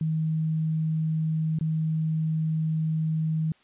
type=tone with dropouts; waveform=sine; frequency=158.4 Hz; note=D#3; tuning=31 cents sharp; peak=-23 dBFS; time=0.01-3.52 s; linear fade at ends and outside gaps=2 ms; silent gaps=1.588-1.61 s; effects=white hiss -61 dBFS RMS until 3.63 s + resampled to 8000 Hz